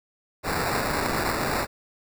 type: noise with sample-and-hold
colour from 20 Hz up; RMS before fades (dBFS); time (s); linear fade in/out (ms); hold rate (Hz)
white; -26; 0.43-1.67; 50; 3150
effects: none